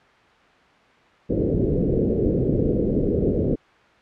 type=low-pass noise; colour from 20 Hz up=white; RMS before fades=-21 dBFS; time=1.29-3.56 s; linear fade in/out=20 ms; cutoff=490 Hz; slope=48 dB/octave; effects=white hiss -53 dBFS RMS until 4.01 s + low-pass 2000 Hz 12 dB/octave